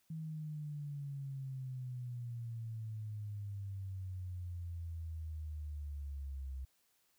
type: exponential sweep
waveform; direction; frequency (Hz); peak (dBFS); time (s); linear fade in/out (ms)
sine; down; 161.1 to 65.41; -40; 0.1-6.65; 5
effects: white hiss -75 dBFS RMS until 7.18 s